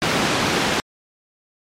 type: band-pass noise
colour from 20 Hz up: pink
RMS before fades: -20 dBFS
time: 0.02-0.8 s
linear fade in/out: 0 ms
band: 150 to 4800 Hz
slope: 12 dB/octave
effects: MP3 64 kbps